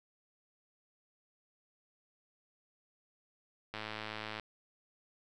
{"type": "click train", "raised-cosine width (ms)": 0.3, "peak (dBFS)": -24, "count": 72, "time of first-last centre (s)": [3.74, 4.397], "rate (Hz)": 108, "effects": []}